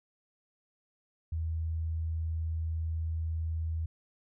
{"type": "tone", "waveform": "sine", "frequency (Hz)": 80.9, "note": "E2", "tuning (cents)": -32, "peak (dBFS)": -30, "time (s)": [1.32, 3.86], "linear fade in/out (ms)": 5, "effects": []}